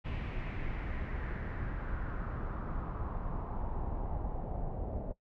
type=noise with low-pass filter sweep; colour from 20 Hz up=brown; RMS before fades=-37 dBFS; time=0.04-5.13 s; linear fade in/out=20 ms; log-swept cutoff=2600 to 630 Hz; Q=2.8; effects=noise-tail reverb RT60 0.1 s tail -17 dB re dry